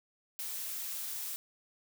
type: noise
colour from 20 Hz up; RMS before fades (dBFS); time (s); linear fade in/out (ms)
blue; -39; 0.39-1.36; 0
effects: none